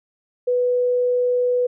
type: tone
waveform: sine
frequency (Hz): 493.9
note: B4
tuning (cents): 0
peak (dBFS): -16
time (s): 0.47-1.67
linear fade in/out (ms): 10
effects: none